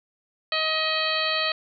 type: harmonic tone with a mistuned harmonic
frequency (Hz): 631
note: D#5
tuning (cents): +24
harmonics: 1 / 2 / 3 / 4 / 5 / 6 / 7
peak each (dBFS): -30 / -30 / -30 / -30 / -30 / -30 / -30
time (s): 0.52-1.52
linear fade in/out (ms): 2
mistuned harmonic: 6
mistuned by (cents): +69
effects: none